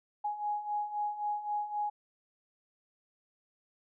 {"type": "beating tone pair", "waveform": "sine", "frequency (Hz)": [830.6, 834.4], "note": ["G#5", "G#5"], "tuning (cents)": [0, 8], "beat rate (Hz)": 3.8, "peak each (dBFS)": [-38, -33], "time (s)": [0.24, 1.9], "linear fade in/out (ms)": 10, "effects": []}